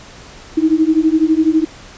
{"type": "beating tone pair", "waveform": "sine", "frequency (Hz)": [311.1, 323.1], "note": ["D#4", "E4"], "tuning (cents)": [0, -35], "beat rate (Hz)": 12, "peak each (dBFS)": -13, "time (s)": [0.57, 1.65], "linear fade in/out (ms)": 10, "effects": ["pink hiss -38 dBFS RMS until 1.97 s", "resampled to 16000 Hz"]}